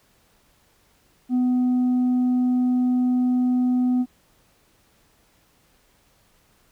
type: tone with tanh clipping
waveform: triangle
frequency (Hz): 250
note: B3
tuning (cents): +21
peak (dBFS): -18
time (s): 1.29-4.06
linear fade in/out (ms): 50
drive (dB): 7
effects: pink hiss -61 dBFS RMS until 6.71 s